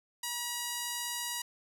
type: tone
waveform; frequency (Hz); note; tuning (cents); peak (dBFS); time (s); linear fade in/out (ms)
5% pulse; 961; B5; -48; -22; 0.23-1.42; 5
effects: none